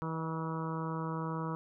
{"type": "harmonic tone with a mistuned harmonic", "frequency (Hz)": 161.6, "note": "E3", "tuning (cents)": -34, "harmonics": [1, 2, 3, 4, 5, 6, 7, 8, 9], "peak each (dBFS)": [-36, -42, -43, -51, -52, -42, -45, -45, -54], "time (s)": [0.02, 1.55], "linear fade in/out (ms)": 0, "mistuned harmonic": 4, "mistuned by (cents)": -28, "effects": []}